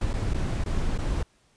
brown noise with dropouts, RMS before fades -26 dBFS, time 0.01-1.23 s, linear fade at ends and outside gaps 5 ms, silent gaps 0.133-0.137 / 0.337-0.343 / 0.64-0.659 / 0.979-0.986 s, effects pink hiss -64 dBFS RMS until 1.56 s + resampled to 22050 Hz

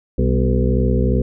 harmonic tone with a mistuned harmonic, 62.7 Hz, B1, 27 cents sharp, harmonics 1 / 2 / 3 / 4 / 6 / 7 / 8, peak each -17 / -20 / -22 / -23 / -25 / -25 / -26 dBFS, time 0.18-1.22 s, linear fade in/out 5 ms, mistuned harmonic 3, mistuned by +75 cents, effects none

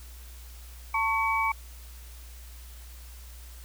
sine tone cluster, 896 / 1107 / 2278 Hz, A5 / C#6 / C#7, +31 / -3 / +47 cents, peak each -28 dBFS, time 0.94-1.52 s, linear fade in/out 5 ms, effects added 60 Hz sine -43 dBFS peak until 3.64 s + white hiss -52 dBFS RMS until 3.64 s

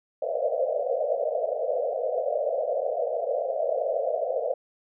pink band-pass noise, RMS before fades -27 dBFS, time 0.22-4.54 s, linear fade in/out 5 ms, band 480 to 690 Hz, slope 96 dB/octave, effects none

